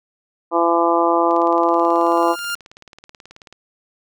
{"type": "harmonic tone", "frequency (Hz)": 169.2, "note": "E3", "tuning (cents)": 45, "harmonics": [2, 3, 4, 5, 6, 7], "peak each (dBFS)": [-19, -21, -20, -21, -20, -22], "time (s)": [0.51, 2.36], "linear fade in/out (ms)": 50}
{"type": "click train", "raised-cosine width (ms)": 0.2, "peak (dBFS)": -24, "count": 42, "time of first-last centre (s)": [1.31, 3.526], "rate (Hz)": 18.5}
{"type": "tone with exponential growth", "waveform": "sawtooth", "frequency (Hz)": 1400, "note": "F6", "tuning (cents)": 4, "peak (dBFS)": -17, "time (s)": [1.53, 2.55], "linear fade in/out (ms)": 5, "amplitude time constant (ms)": 220}
{"effects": []}